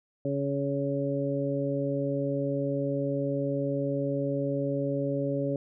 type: harmonic tone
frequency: 140 Hz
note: C#3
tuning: 18 cents sharp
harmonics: 1 / 2 / 3 / 4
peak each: -32 / -31 / -34 / -31 dBFS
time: 0.25-5.56 s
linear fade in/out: 2 ms
effects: none